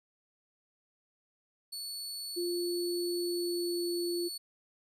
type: tone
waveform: sawtooth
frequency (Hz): 4435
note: C#8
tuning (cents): 0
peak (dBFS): -35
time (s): 1.72-4.38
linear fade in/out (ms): 10
type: tone with pitch glide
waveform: sine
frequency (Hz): 350 to 347.6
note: F4 to F4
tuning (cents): +4 to -8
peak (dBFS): -31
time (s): 2.36-4.29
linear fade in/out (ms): 20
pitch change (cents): -12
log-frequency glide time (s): 3.22-3.87
effects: resampled to 32000 Hz